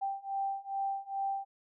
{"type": "beating tone pair", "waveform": "sine", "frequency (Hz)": [784, 786.4], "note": ["G5", "G5"], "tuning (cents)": [0, 5], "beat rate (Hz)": 2.4, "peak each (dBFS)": [-36, -35], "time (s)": [0.01, 1.45], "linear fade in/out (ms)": 20, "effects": []}